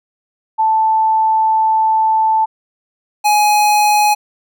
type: tone pair in turn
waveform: sine / square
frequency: 880 / 837.9 Hz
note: A5 / G#5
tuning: 0 / +15 cents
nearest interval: minor second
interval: 85 cents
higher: first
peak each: -10 dBFS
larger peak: neither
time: 0.58-2.46 / 3.24-4.15 s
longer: first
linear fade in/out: 20 ms
effects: none